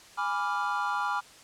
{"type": "chord", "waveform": "triangle", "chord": "G# diminished seventh", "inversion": "none", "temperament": "equal with one note detuned", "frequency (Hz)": [825.3, 987.8, 1174.7, 1396.9], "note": ["G#5", "B5", "D6", "F6"], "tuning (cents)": [-11, 0, 0, 0], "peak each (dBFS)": -31, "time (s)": [0.17, 1.21], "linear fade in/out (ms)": 20, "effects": ["white hiss -52 dBFS RMS until 1.43 s", "low-pass 8000 Hz 12 dB/octave"]}